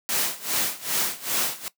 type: noise with tremolo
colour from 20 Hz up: white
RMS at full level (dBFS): -23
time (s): 0.09-1.68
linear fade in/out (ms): 0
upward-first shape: sine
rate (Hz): 2.5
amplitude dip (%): 90
effects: noise-tail reverb RT60 0.1 s tail -18 dB re dry + high-pass 150 Hz 12 dB/octave